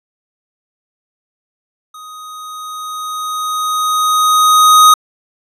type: tone with level ramp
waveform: square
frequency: 1250 Hz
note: D#6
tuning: 8 cents sharp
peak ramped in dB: -32 to -3 dBFS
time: 1.94-4.94 s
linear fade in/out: 5 ms
effects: resampled to 32000 Hz